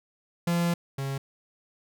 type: tone pair in turn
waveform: 45% pulse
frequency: 171.7 / 136.63 Hz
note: F3 / C#3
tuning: -29 / -25 cents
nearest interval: major third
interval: 396 cents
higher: first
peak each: -23 / -29 dBFS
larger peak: first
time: 0.47-0.74 / 0.98-1.18 s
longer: first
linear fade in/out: 5 ms
effects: none